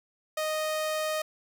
sawtooth tone, 621 Hz, D#5, 3 cents flat, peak -24 dBFS, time 0.37-1.22 s, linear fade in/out 5 ms, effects none

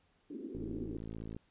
white band-pass noise, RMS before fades -43 dBFS, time 0.3-0.97 s, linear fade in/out 5 ms, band 240 to 360 Hz, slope 48 dB/octave
click train, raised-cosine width 3 ms, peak -31 dBFS, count 46, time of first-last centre 0.55-1.365 s, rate 55.2 Hz
effects pink hiss -72 dBFS RMS until 1.5 s + resampled to 8000 Hz

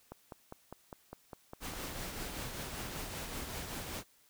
click train, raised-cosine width 1 ms, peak -30 dBFS, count 9, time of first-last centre 0.12-1.736 s, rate 4.95 Hz
pink noise with tremolo, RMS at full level -40 dBFS, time 1.6-4.04 s, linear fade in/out 50 ms, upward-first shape triangle, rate 5.2 Hz, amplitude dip 40%
effects white hiss -67 dBFS RMS until 4.29 s

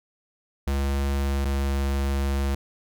square tone pair in turn, 69.3 / 68.98 Hz, C#2 / C#2, 0 / -8 cents, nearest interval unison, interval 8 cents, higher first, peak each -23 dBFS, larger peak neither, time 0.67-1.45 / 1.45-2.55 s, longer second, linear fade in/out 5 ms, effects none

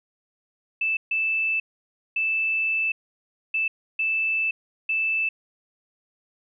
sine tone bursts at uneven times, 2637 Hz, E7, in tune, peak -21 dBFS, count 6, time 0.81-0.97 / 1.11-1.6 / 2.16-2.92 / 3.54-3.68 / 3.99-4.51 / 4.89-5.29 s, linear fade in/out 5 ms, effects none

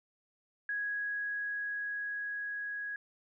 sine tone with level ramp, 1661.2 Hz, G#6, in tune, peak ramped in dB -32 to -36 dBFS, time 0.69-2.96 s, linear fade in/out 2 ms, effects none

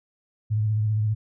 sine tone with vibrato, 107.4 Hz, A2, 41 cents flat, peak -20 dBFS, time 0.5-1.15 s, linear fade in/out 20 ms, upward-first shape sine, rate 15 Hz, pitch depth 38 cents each way, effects none

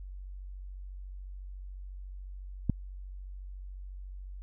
click, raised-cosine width 5 ms, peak -13 dBFS, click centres 2.697 s, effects added 47 Hz sine -40 dBFS peak until 4.42 s

